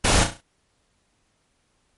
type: noise with echo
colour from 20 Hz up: pink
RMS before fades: -18 dBFS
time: 0.04-0.24 s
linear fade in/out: 10 ms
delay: 34 ms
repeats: 5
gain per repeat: -7 dB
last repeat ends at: 0.41 s
effects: pink hiss -68 dBFS RMS until 1.97 s + MP3 48 kbps